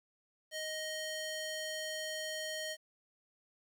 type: tone with band-pass filter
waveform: square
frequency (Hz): 624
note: D#5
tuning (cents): +5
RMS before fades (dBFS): -40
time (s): 0.51-2.77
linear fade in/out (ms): 50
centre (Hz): 4600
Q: 0.5
effects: 10-bit